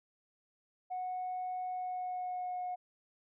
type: tone with pitch glide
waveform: sine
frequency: 735 to 725.3 Hz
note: F#5 to F#5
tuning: -12 to -35 cents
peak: -34 dBFS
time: 0.9-2.76 s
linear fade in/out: 20 ms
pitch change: -23 cents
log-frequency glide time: 1.66-2.62 s
effects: tanh soft clip ceiling -32 dBFS